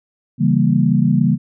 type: chord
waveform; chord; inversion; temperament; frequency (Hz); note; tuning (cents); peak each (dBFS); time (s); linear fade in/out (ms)
sine; C# diminished seventh; none; equal; 138.59 / 164.81 / 196 / 233.1; C#3 / E3 / G3 / Bb3; 0 / 0 / 0 / 0; -17; 0.38-1.38; 50
effects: none